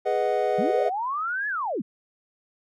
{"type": "chord", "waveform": "triangle", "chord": "G# minor seventh", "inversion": "none", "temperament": "equal", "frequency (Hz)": [415.3, 493.9, 622.3, 740], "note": ["G#4", "B4", "D#5", "F#5"], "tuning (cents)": [0, 0, 0, 0], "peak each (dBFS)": -25, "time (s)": [0.05, 0.9], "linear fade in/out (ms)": 20}
{"type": "linear two-way sweep", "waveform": "sine", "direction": "up then down", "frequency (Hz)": [162.5, 1731, 162.5], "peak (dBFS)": -25, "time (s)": [0.58, 1.82], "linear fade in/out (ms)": 10, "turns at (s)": 1.48}
{"effects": []}